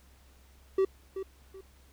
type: tone with echo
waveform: triangle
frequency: 384.3 Hz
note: G4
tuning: 34 cents flat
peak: -20 dBFS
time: 0.78-0.85 s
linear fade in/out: 5 ms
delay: 380 ms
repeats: 2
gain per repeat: -11 dB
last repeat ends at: 1.61 s
effects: added 66 Hz sine -57 dBFS peak until 1.92 s + pink hiss -63 dBFS RMS until 1.92 s